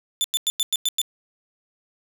sawtooth tone bursts, 3520 Hz, A7, in tune, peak -16 dBFS, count 7, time 0.21-1.016 s, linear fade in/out 0 ms, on 32 ms, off 97 ms, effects none

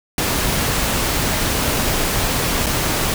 pink noise with dropouts, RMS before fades -19 dBFS, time 0.18-3.14 s, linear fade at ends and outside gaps 2 ms, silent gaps 2.662-2.666 s, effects none

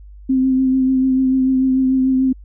sine tone with vibrato, 261.6 Hz, C4, in tune, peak -12 dBFS, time 0.29-2.33 s, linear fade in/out 10 ms, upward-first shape triangle, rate 6.8 Hz, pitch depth 25 cents each way, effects added 50 Hz sine -36 dBFS peak until 2.44 s

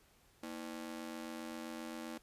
sawtooth ring-modulated tone, 277.2 Hz, C#4, in tune, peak -36 dBFS, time 0.43-2.18 s, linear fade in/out 5 ms, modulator 43.8 Hz, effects pink hiss -68 dBFS RMS until 2.22 s + resampled to 32000 Hz

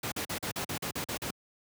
pink noise bursts, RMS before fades -34 dBFS, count 10, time 0.03-1.307 s, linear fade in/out 5 ms, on 89 ms, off 43 ms, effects high-pass 100 Hz 12 dB/octave

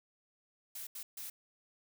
blue noise bursts at uneven times, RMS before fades -44 dBFS, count 3, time 0.75-0.87 / 0.95-1.03 / 1.17-1.3 s, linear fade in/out 5 ms, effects none

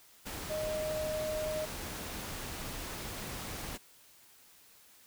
sine tone in noise, 619 Hz, D#5, 9 cents flat, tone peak -33 dBFS, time 0.49-1.66 s, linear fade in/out 20 ms, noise pink, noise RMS -41 dBFS, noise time 0.25-3.78 s, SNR +5 dB, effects white hiss -60 dBFS RMS until 5.06 s

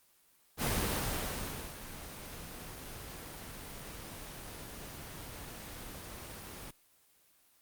pink noise with ADSR envelope, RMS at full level -31 dBFS, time 0.57-6.71 s, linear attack 68 ms, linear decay 1100 ms, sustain -14 dB, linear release 6 ms, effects white hiss -67 dBFS RMS until 7.61 s + Opus 24 kbps

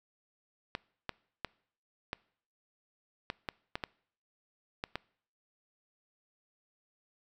clicks, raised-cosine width 0.3 ms, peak -18 dBFS, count 10, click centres 0.751 / 1.093 / 1.447 / 2.131 / 3.301 / 3.488 / 3.755 / 3.838 / 4.839 / 4.956 s, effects noise-tail reverb RT60 0.6 s tail -24 dB re dry

